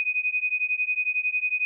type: beating tone pair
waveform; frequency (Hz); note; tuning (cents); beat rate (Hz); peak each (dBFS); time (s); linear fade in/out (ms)
sine; 2489 / 2500; D#7 / D#7; 0 / +8; 11; -26; 0-1.65; 0
effects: none